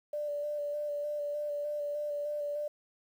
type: tone with vibrato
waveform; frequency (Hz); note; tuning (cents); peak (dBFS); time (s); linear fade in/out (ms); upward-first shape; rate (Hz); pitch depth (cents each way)
sine; 587.3; D5; 0; -32; 0.13-2.68; 5; square; 3.3; 16
effects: 10-bit